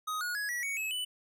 square tone with pitch steps, 1254 / 1448.8 / 1673.9 / 1933.9 / 2234 / 2581 / 2983 Hz, D#6 / F#6 / G#6 / B6 / C#7 / E7 / F#7, +13 / -37 / +13 / -37 / +13 / -37 / +13 cents, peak -33 dBFS, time 0.07-1.05 s, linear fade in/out 10 ms, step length 140 ms, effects none

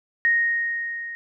sine tone with level ramp, 1864.7 Hz, A#6, in tune, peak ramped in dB -15 to -31 dBFS, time 0.25-1.15 s, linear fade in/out 0 ms, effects none

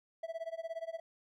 triangle tone with tremolo, 658 Hz, E5, 3 cents flat, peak -33 dBFS, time 0.23-1 s, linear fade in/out 5 ms, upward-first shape sine, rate 17 Hz, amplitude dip 95%, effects none

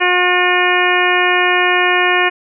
harmonic tone with a mistuned harmonic, 360 Hz, F#4, 47 cents flat, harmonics 1 / 2 / 3 / 4 / 5 / 6 / 7 / 8, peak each -18 / -19 / -19 / -21 / -16 / -22 / -18 / -22 dBFS, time 0-2.3 s, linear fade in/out 20 ms, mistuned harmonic 7, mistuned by -48 cents, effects none

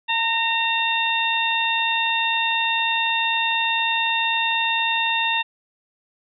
harmonic tone with a mistuned harmonic, 911 Hz, A#5, 40 cents flat, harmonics 1 / 2 / 3 / 4, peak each -24 / -26 / -23 / -25 dBFS, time 0.08-5.43 s, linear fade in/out 20 ms, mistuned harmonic 2, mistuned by +17 cents, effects none

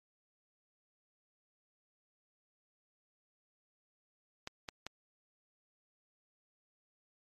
clicks, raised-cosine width 0.2 ms, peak -23 dBFS, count 3, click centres 4.474 / 4.688 / 4.866 s, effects MP3 64 kbps

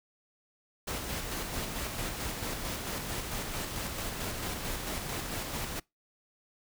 pink noise with tremolo, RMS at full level -35 dBFS, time 0.87-5.8 s, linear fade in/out 10 ms, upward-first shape square, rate 4.5 Hz, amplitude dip 30%, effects noise-tail reverb RT60 0.2 s tail -25 dB re dry

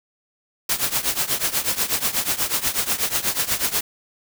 white noise with tremolo, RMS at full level -19 dBFS, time 0.69-3.81 s, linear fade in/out 5 ms, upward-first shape triangle, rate 8.2 Hz, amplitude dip 90%, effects none

